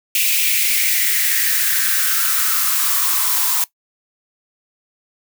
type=noise with high-pass filter sweep; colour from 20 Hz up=blue; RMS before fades=-17 dBFS; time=0.15-3.64 s; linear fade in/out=2 ms; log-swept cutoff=2600 to 930 Hz; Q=5; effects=noise-tail reverb RT60 0.1 s tail -18 dB re dry